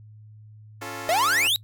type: chord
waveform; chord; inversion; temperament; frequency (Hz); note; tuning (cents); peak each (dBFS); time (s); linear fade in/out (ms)
10% pulse; Db augmented; none; equal; 277.2 / 349.2 / 440; Db4 / F4 / A4; 0 / 0 / 0; -29; 0.81-1.48; 10
type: exponential sweep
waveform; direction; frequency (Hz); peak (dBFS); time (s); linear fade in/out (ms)
45% pulse; up; 613 to 3951; -19; 1.09-1.56; 0
effects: noise-tail reverb RT60 0.1 s tail -23 dB re dry + added 107 Hz sine -44 dBFS peak until 1.63 s